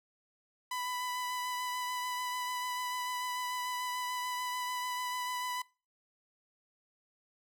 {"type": "tone with vibrato", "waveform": "sawtooth", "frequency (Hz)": 995, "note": "B5", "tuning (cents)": 13, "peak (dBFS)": -31, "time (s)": [0.71, 5.62], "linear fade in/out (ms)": 5, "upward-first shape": "sine", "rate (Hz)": 6.8, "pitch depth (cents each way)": 13, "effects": ["noise-tail reverb RT60 0.3 s tail -21 dB re dry"]}